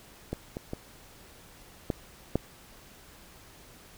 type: clicks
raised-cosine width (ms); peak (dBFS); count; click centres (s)
2; -18 / -21 / -20 / -14 / -11; 5; 0.33 / 0.569 / 0.734 / 1.902 / 2.356
effects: pink hiss -53 dBFS RMS until 3.97 s